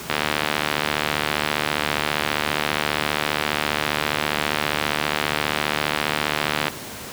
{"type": "click train", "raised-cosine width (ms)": 0.3, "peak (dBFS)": -3, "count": 494, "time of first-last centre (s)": [0.1, 6.682], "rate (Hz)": 74.9, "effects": ["pink hiss -34 dBFS RMS until 7.12 s", "high-pass 100 Hz 12 dB/octave"]}